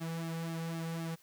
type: tone with flanger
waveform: sawtooth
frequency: 164.8 Hz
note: E3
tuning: in tune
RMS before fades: -38 dBFS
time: 0-1.16 s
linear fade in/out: 20 ms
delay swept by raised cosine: 2 to 3.2 ms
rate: 3.9 Hz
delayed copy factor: -0.7
effects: white hiss -64 dBFS RMS until 1.22 s